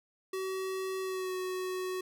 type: tone with pitch glide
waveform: square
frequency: 379.1 to 370.4 Hz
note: F#4 to F#4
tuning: +42 to +2 cents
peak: -34 dBFS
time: 0.33-2.01 s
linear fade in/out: 5 ms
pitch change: -40 cents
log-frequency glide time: 1.01-1.34 s
effects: none